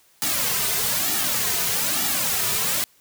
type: noise with flanger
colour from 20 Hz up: white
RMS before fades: -23 dBFS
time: 0.22-2.84 s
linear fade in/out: 0 ms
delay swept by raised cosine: 1.9 to 3.7 ms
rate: 1.1 Hz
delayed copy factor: -0.85
effects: white hiss -58 dBFS RMS until 3 s